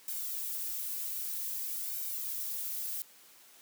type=noise with flanger; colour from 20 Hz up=violet; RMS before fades=-37 dBFS; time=0.08-3.02 s; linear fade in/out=0 ms; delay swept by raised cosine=1.3 to 3.5 ms; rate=0.52 Hz; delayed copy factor=+1; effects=white hiss -58 dBFS RMS until 3.61 s + high-pass 200 Hz 12 dB/octave